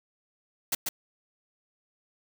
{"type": "noise with echo", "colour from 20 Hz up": "white", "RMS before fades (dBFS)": -27, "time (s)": [0.72, 0.75], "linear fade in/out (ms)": 5, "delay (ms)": 140, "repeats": 1, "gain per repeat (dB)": -3, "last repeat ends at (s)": 0.89, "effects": []}